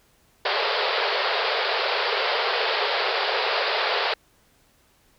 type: band-pass noise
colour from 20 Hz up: pink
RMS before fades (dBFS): -24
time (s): 0.45-4.14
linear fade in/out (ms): 5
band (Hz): 400 to 4900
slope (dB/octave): 96
effects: pink hiss -61 dBFS RMS until 5.18 s

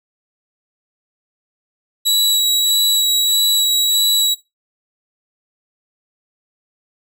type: tone with vibrato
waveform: sawtooth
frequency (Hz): 3900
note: B7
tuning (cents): -23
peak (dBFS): -10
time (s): 2.05-4.35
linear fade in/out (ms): 20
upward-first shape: sine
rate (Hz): 1.6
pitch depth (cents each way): 10
effects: noise-tail reverb RT60 0.2 s tail -17 dB re dry

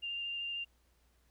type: tone with vibrato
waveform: sine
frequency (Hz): 2794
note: F7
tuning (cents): 0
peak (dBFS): -36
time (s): 0.02-0.65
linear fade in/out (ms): 20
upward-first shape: triangle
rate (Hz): 13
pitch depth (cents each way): 13
effects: added 60 Hz sine -69 dBFS peak until 1.3 s + pink hiss -74 dBFS RMS until 1.3 s

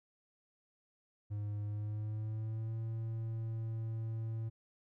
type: tone with pitch glide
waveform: triangle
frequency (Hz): 103.8 to 112.54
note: G#2 to A2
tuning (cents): 0 to +40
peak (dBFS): -34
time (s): 1.3-4.5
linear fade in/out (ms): 20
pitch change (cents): +140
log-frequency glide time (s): 1.64-2.77
effects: none

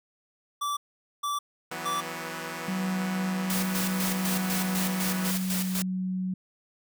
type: tone bursts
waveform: square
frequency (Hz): 1161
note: D6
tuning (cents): -20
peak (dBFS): -28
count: 3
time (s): 0.61-2.01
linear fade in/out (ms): 10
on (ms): 160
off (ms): 460
type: chord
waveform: 5% pulse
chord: E suspended second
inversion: none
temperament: equal with one note detuned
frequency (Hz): 162.83 / 185 / 246.9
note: E3 / F#3 / B3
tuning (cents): -21 / 0 / 0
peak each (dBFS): -26 / -28 / -27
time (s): 1.71-5.31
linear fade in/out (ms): 5
type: tone with pitch glide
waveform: sine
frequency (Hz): 187.9 to 185.53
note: F#3 to F#3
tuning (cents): +27 to +5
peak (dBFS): -27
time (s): 2.68-6.34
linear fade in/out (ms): 5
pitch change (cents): -22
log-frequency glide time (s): 3.96-6.02
type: noise with tremolo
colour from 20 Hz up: white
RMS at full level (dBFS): -31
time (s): 3.5-5.82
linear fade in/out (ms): 0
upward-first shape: square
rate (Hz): 4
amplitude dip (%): 60
effects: none

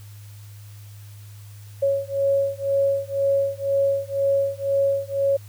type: beating tone pair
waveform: sine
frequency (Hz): 552 / 554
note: C#5 / C#5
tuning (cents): -7 / -1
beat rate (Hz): 2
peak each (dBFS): -22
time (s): 1.82-5.37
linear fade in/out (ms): 10
effects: added 103 Hz sine -39 dBFS peak until 5.48 s + white hiss -52 dBFS RMS until 5.48 s

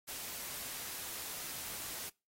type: noise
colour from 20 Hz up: white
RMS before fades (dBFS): -43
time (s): 0.07-2.1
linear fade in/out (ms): 20
effects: noise-tail reverb RT60 0.3 s tail -26 dB re dry + AAC 48 kbps

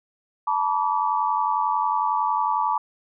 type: tone cluster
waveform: sine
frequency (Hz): 874 / 965 / 1155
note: A5 / B5 / D6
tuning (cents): -12 / -40 / -29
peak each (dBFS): -24 / -24 / -25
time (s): 0.47-2.78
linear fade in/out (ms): 5
effects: none

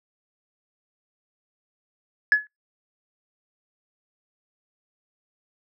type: tone with exponential decay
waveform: sine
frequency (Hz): 1701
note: G#6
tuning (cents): +41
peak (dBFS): -8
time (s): 2.32-2.47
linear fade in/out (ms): 1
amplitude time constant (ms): 31
effects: noise-tail reverb RT60 0.2 s tail -26 dB re dry + tanh soft clip ceiling -10 dBFS

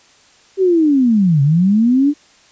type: linear two-way sweep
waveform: sine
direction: down then up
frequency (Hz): 392 to 135.2 to 299.6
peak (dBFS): -9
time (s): 0.57-2.14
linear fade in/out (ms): 50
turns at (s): 1.42
effects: white hiss -49 dBFS RMS until 2.51 s + resampled to 16000 Hz

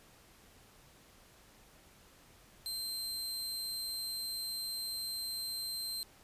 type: tone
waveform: sawtooth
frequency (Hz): 4133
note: C8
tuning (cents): -22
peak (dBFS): -34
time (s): 2.66-6.03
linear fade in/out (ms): 0
effects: pink hiss -61 dBFS RMS until 6.23 s + resampled to 32000 Hz

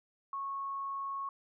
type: tone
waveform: sine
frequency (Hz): 1100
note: C#6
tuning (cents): -14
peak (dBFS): -35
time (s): 0.33-1.29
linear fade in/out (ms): 2
effects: none

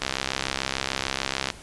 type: click train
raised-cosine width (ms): 0.2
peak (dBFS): -7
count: 100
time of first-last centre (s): 0.02-1.502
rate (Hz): 66.8
effects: pink hiss -45 dBFS RMS until 1.62 s + resampled to 24000 Hz

